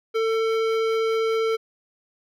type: tone with hard clipping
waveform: sine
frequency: 447.5 Hz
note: A4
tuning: 29 cents sharp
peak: -22 dBFS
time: 0.14-1.57 s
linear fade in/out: 20 ms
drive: 15 dB
effects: none